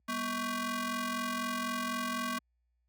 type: ring-modulated tone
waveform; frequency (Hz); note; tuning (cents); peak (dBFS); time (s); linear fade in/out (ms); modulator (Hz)
sawtooth; 440; A4; 0; -25; 0.08-2.39; 10; 682
effects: added 60 Hz sine -53 dBFS peak until 2.88 s + high-pass 200 Hz 12 dB/octave